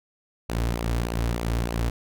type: tone with flanger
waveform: sawtooth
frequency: 57.9 Hz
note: A#1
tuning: 11 cents flat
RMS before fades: -26 dBFS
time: 0.49-1.9 s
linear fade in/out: 5 ms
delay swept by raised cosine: 0.54 to 5.74 ms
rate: 3.3 Hz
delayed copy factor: -0.55
effects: none